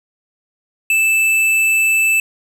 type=tone with hard clipping; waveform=sine; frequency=2637 Hz; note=E7; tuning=in tune; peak=-13 dBFS; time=0.9-2.2 s; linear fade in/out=2 ms; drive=11 dB; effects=none